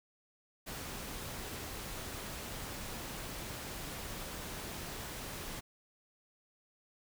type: noise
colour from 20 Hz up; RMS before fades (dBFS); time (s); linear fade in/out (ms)
pink; -43; 0.66-5.61; 20
effects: none